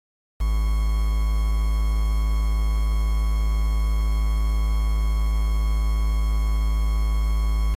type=tone with quantisation; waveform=triangle; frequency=53.1 Hz; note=G#1; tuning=39 cents sharp; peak=-16 dBFS; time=0.4-7.75 s; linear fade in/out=10 ms; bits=6; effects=AAC 48 kbps